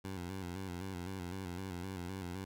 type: tone with vibrato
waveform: 15% pulse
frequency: 91.9 Hz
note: F#2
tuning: 11 cents flat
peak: -34 dBFS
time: 0.04-2.45 s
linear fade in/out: 10 ms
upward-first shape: square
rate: 3.9 Hz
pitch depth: 73 cents each way
effects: none